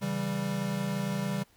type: chord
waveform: square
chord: C# diminished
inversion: none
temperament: equal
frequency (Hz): 138.59 / 164.81 / 196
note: C#3 / E3 / G3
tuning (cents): 0 / 0 / 0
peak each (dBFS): -36 / -37 / -32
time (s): 0.01-1.44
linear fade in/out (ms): 20
effects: pink hiss -63 dBFS RMS until 1.56 s